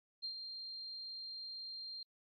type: tone with ADSR envelope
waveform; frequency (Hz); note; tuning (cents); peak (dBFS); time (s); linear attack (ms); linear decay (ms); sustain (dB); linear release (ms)
sine; 4186; C8; 0; -38; 0.22-2.03; 26; 88; -6; 4
effects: AAC 48 kbps